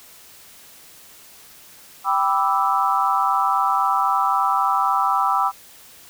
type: chord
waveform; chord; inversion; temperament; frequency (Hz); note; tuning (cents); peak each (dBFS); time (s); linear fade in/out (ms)
sine; E minor seventh; first; equal; 784 / 987.8 / 1174.7 / 1318.5; G5 / B5 / D6 / E6; 0 / 0 / 0 / 0; -22; 2.04-5.52; 50
effects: white hiss -46 dBFS RMS until 6.09 s